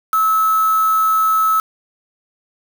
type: tone with quantisation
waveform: sine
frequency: 1300 Hz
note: E6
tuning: 24 cents flat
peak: -12 dBFS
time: 0.13-1.6 s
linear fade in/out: 2 ms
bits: 4
effects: none